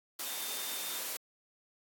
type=tone in noise; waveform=sine; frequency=3611 Hz; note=A7; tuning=44 cents sharp; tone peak=-44 dBFS; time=0.26-0.99 s; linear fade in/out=5 ms; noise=white; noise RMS=-38 dBFS; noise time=0.19-1.17 s; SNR=-9 dB; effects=high-pass 300 Hz 12 dB/octave + AAC 64 kbps